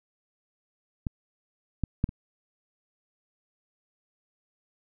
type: clicks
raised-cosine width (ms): 5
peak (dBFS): -17 / -14 / -10 / -25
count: 4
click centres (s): 1.068 / 1.837 / 2.041 / 2.091
effects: none